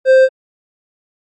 triangle tone with hard clipping, 524 Hz, C5, 2 cents sharp, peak -6 dBFS, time 0.05-0.29 s, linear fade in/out 50 ms, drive 9 dB, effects MP3 32 kbps

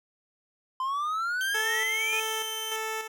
triangle exponential sweep, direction up, 1026 to 2528 Hz, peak -25 dBFS, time 0.8-2.2 s, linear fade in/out 2 ms
sawtooth tone with pitch glide, 3158 to 3100 Hz, G7 to G7, +12 to -20 cents, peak -30 dBFS, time 1.41-2.76 s, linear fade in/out 0 ms, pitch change -32 cents, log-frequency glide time 1.7-2.54 s
10% pulse tone with tremolo, 440 Hz, A4, in tune, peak -22 dBFS, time 1.54-3.08 s, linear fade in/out 10 ms, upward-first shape square, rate 1.7 Hz, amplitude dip 50%
effects none

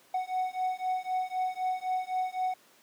triangle beating tone pair, 740 / 743.9 Hz, F#5 / F#5, 0 / +9 cents, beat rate 3.9 Hz, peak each -30 dBFS, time 0.14-2.54 s, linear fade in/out 5 ms, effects pink hiss -60 dBFS RMS until 2.82 s + high-pass 300 Hz 12 dB/octave

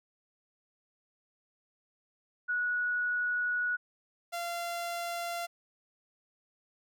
sine / sawtooth tone pair in turn, 1464 / 688.7 Hz, F#6 / F5, -19 / -24 cents, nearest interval octave + minor second, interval 1305 cents, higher first, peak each -28 / -30 dBFS, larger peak first, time 2.48-3.77 / 4.32-5.47 s, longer first, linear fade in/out 20 ms, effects none

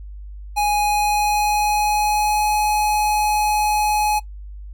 square tone with pitch glide, 830.6 to 842.7 Hz, G#5 to G#5, 0 to +25 cents, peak -17 dBFS, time 0.56-4.2 s, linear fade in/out 20 ms, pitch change +25 cents, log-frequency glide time 0.68-2.46 s, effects noise-tail reverb RT60 0.1 s tail -18 dB re dry + added 50 Hz sine -32 dBFS peak until 4.73 s

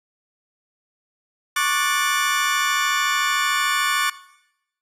30% pulse chord, D major seventh, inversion third, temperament just, 1101.2 / 1174.7 / 1468.3 / 1762 Hz, C#6 / D6 / F#6 / A6, -12 / 0 / -14 / +2 cents, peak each -22 dBFS, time 1.56-4.1 s, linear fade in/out 5 ms, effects noise-tail reverb RT60 0.8 s tail -17 dB re dry + resampled to 32000 Hz

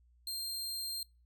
sawtooth tone, 4186 Hz, C8, in tune, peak -34 dBFS, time 0.27-1.03 s, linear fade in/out 2 ms, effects noise-tail reverb RT60 0.3 s tail -26 dB re dry + added 60 Hz sine -63 dBFS peak until 1.25 s

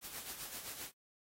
white noise with tremolo, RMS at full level -44 dBFS, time 0.01-0.92 s, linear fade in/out 50 ms, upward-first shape sine, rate 7.7 Hz, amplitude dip 55%, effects AAC 48 kbps

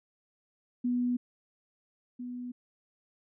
sine tone pair in turn, 245.5 / 246.5 Hz, B3 / B3, -10 / -3 cents, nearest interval unison, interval 7 cents, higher second, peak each -26 / -36 dBFS, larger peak first, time 0.84-1.17 / 2.19-2.52 s, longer neither, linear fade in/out 10 ms, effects none

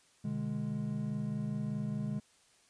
triangle chord, G# diminished, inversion first, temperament just, 124.59 / 149.51 / 207.7 Hz, B2 / D3 / G#3, +16 / +31 / 0 cents, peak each -38 / -36 / -34 dBFS, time 0.24-2.2 s, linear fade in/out 10 ms, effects white hiss -66 dBFS RMS until 2.69 s + resampled to 22050 Hz

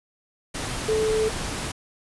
sine tone in noise, 436.3 Hz, A4, 15 cents flat, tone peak -20 dBFS, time 0.88-1.29 s, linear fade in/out 10 ms, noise pink, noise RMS -30 dBFS, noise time 0.54-1.72 s, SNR +7 dB, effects resampled to 24000 Hz

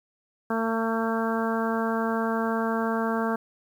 harmonic tone, 225.7 Hz, A3, 44 cents sharp, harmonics 1 / 2 / 3 / 4 / 5 / 6 / 7, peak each -27 / -30 / -32 / -33 / -34 / -35 / -35 dBFS, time 0.5-3.36 s, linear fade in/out 5 ms, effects 9-bit

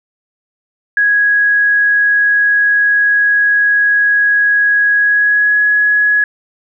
sine tone with pitch glide, 1661.2 to 1680.5 Hz, G#6 to G#6, 0 to +20 cents, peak -8 dBFS, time 0.97-6.24 s, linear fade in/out 2 ms, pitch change +20 cents, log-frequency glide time 4.96-5.59 s, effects none

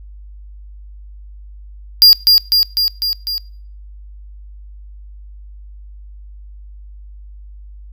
square tone with echo, 4801 Hz, D8, 37 cents sharp, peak -3 dBFS, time 2.02-2.13 s, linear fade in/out 0 ms, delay 250 ms, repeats 5, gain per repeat -3 dB, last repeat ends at 3.38 s, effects noise-tail reverb RT60 0.5 s tail -24 dB re dry + added 50 Hz sine -33 dBFS peak until 7.92 s

